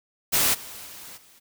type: noise with level steps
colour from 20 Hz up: white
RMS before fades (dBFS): -21 / -40 / -42 / -54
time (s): 0.32-1.4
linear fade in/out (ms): 20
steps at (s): 0.53 / 0.85 / 1.16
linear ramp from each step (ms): 20
effects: none